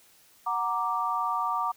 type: chord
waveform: sine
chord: Gb augmented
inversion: none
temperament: equal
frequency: 740 / 932.3 / 1174.7 Hz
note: Gb5 / Bb5 / D6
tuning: 0 / 0 / 0 cents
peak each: -33 / -30 / -28 dBFS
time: 0.46-1.72 s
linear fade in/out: 10 ms
effects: white hiss -59 dBFS RMS until 1.76 s

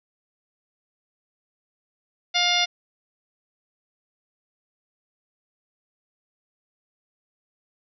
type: harmonic tone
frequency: 707 Hz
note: F5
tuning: 21 cents sharp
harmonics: 1 / 2 / 3 / 4 / 5 / 6 / 7 / 8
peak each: -27 / -32 / -25 / -27 / -23 / -31 / -29 / -31 dBFS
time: 2.34-2.66 s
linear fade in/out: 20 ms
effects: none

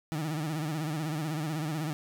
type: tone with vibrato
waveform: 30% pulse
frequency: 154.9 Hz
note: D#3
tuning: 7 cents flat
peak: -28 dBFS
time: 0.12-1.93 s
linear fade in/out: 0 ms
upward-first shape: sine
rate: 16 Hz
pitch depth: 100 cents each way
effects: none

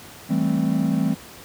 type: chord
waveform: triangle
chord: A minor seventh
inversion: second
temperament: equal with one note detuned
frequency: 164.81 / 196.79 / 220 / 261.6 Hz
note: E3 / G3 / A3 / C4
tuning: 0 / +7 / 0 / 0 cents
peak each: -22 dBFS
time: 0.29-1.15 s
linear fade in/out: 20 ms
effects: pink hiss -42 dBFS RMS until 1.44 s + high-pass 80 Hz 12 dB/octave

